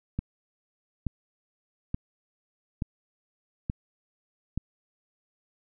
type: click train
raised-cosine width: 5 ms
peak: -16 dBFS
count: 6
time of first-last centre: 0.19-4.576 s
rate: 1.14 Hz
effects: none